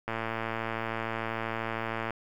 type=click train; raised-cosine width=0.5 ms; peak=-17 dBFS; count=230; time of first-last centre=0.08-2.107 s; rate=113 Hz; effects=9-bit